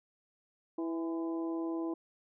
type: harmonic tone with a mistuned harmonic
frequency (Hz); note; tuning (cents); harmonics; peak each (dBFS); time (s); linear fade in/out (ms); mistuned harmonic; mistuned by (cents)
164.81; E3; 0; 2 / 3 / 4 / 5 / 6; -33 / -46 / -46 / -50 / -48; 0.78-1.94; 5; 6; +41
effects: none